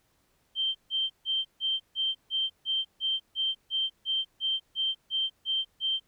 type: tone bursts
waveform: sine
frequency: 3136 Hz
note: G7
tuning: in tune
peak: -25 dBFS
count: 16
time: 0.55-6 s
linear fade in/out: 50 ms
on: 200 ms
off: 150 ms
effects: pink hiss -70 dBFS RMS until 6.07 s